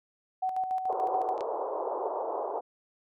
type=tone with tremolo; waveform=sine; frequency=750 Hz; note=F#5; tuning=23 cents sharp; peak=-26 dBFS; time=0.42-1.34 s; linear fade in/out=10 ms; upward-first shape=square; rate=6.9 Hz; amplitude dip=50%
type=band-pass noise; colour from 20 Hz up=pink; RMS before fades=-33 dBFS; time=0.88-2.61 s; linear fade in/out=20 ms; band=390 to 1000 Hz; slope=48 dB/octave
type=clicks; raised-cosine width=0.2 ms; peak=-34 / -25 dBFS; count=2; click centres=1.379 / 1.408 s
effects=none